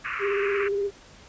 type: band-pass noise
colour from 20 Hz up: pink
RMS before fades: -31 dBFS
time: 0.04-0.69 s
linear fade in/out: 20 ms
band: 1100 to 2700 Hz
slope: 96 dB/octave
type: tone with vibrato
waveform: sine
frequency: 401.3 Hz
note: G4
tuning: 41 cents sharp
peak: -23 dBFS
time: 0.19-0.91 s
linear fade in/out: 50 ms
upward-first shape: square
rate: 17 Hz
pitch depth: 26 cents each way
effects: pink hiss -50 dBFS RMS until 1.28 s + resampled to 16000 Hz